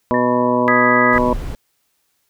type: harmonic tone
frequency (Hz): 123.3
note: B2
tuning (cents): -2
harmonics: 1 / 2 / 3 / 4 / 5 / 7 / 8 / 9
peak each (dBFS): -30 / -18 / -23 / -21 / -20 / -29 / -19 / -30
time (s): 0.11-1.33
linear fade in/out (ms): 0
type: tone with exponential decay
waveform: sine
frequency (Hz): 1800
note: A6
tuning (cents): +39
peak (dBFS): -21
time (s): 0.14-0.65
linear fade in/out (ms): 2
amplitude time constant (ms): 110
type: chord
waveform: sine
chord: G# minor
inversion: second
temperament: equal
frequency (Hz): 1244.5 / 1661.2 / 1975.5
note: D#6 / G#6 / B6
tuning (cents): 0 / 0 / 0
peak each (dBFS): -17 / -19 / -17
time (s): 0.68-1.18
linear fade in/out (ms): 0
type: noise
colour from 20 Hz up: brown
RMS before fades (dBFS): -25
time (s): 1.13-1.55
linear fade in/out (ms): 0
effects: white hiss -66 dBFS RMS until 2.29 s